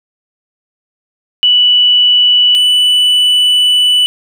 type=tone pair in turn; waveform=sine / triangle; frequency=2960 / 2975 Hz; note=F#7 / F#7; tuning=0 / +9 cents; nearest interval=unison; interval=9 cents; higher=second; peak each=-5 dBFS; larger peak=neither; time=1.43-2.55 / 2.55-4.06 s; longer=second; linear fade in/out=0 ms; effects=none